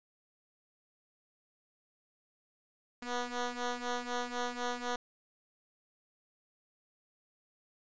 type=ring-modulated tone; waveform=10% pulse; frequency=244 Hz; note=B3; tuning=21 cents flat; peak=-23 dBFS; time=3.02-4.96 s; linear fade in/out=5 ms; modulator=242 Hz; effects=resampled to 16000 Hz